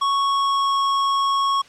square tone with pitch glide, 1108.7 to 1102.3 Hz, C#6 to C#6, 0 to -10 cents, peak -18 dBFS, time 0.01-1.62 s, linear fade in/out 10 ms, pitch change -10 cents, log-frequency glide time 0.12-0.78 s, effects white hiss -48 dBFS RMS until 1.68 s + low-pass 5000 Hz 12 dB/octave

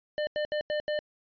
square tone bursts at uneven times, 600 Hz, D5, 37 cents sharp, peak -28 dBFS, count 5, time 0.18-0.27 / 0.36-0.45 / 0.52-0.61 / 0.7-0.8 / 0.88-0.99 s, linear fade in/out 0 ms, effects resampled to 11025 Hz

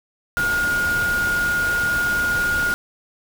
sine tone in noise, 1429 Hz, F6, 39 cents sharp, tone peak -18 dBFS, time 0.37-2.74 s, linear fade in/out 0 ms, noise pink, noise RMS -29 dBFS, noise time 0.37-2.74 s, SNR +8 dB, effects none

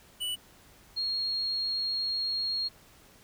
square / sine tone pair in turn, 2960 / 4273 Hz, F#7 / C8, 0 / +36 cents, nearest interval tritone, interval 636 cents, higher second, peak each -31 / -28 dBFS, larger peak second, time 0.2-0.36 / 0.96-2.69 s, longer second, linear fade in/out 20 ms, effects pink hiss -57 dBFS RMS until 3.23 s

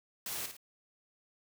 white noise with echo, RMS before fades -39 dBFS, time 0.26-0.46 s, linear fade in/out 2 ms, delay 54 ms, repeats 2, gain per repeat -7 dB, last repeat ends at 0.568 s, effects none

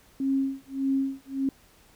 sine tone with tremolo, 270.4 Hz, C#4, 43 cents flat, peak -21 dBFS, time 0.2-1.49 s, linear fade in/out 2 ms, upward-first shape sine, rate 1.7 Hz, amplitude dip 100%, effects pink hiss -58 dBFS RMS until 1.95 s

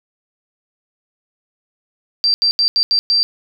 sine tone bursts at uneven times, 4699 Hz, D8, in tune, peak -11 dBFS, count 6, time 2.24-2.34 / 2.42-2.51 / 2.59-2.68 / 2.76-2.83 / 2.91-2.99 / 3.1-3.23 s, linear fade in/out 0 ms, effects none

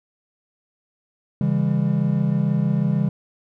triangle chord, C# diminished, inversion none, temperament equal with one note detuned, 138.59 / 164.81 / 200.9 Hz, C#3 / E3 / G3, 0 / 0 / +43 cents, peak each -20 dBFS, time 1.41-3.09 s, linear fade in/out 2 ms, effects none

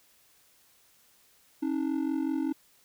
triangle ring-modulated tone, 293.7 Hz, D4, in tune, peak -22 dBFS, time 1.62-2.53 s, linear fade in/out 10 ms, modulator 22.6 Hz, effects white hiss -63 dBFS RMS until 2.84 s

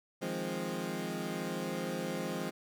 20% pulse chord, F minor seventh, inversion third, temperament equal, 155.56 / 174.61 / 207.7 / 261.6 Hz, Eb3 / F3 / Ab3 / C4, 0 / 0 / 0 / 0 cents, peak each -39 / -34 / -35 / -36 dBFS, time 0.21-2.51 s, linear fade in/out 20 ms, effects none

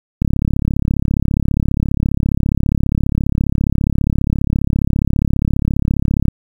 click train, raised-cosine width 5 ms, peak -3 dBFS, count 212, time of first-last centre 0.22-6.283 s, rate 34.8 Hz, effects 7-bit

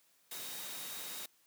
sine tone in noise, 3761 Hz, A#7, 15 cents sharp, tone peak -51 dBFS, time 0.31-1.26 s, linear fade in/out 5 ms, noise white, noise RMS -44 dBFS, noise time 0.31-1.26 s, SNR -10 dB, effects white hiss -70 dBFS RMS until 1.46 s + high-pass 150 Hz 12 dB/octave

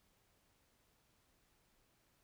silence, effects pink hiss -75 dBFS RMS until 2.23 s

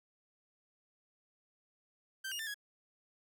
sawtooth tone with pitch steps, 1560 / 2855 / 1784 / 1666 Hz, G6 / F7 / A6 / G#6, -9 / +37 / +23 / +5 cents, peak -35 dBFS, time 2.24-2.544 s, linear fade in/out 10 ms, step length 76 ms, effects none

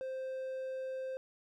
triangle tone, 523.3 Hz, C5, in tune, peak -35 dBFS, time 0.01-1.17 s, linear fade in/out 0 ms, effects none

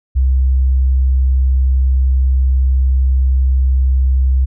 sine tone, 65.2 Hz, C2, 5 cents flat, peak -9 dBFS, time 0.15-4.46 s, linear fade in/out 20 ms, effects none

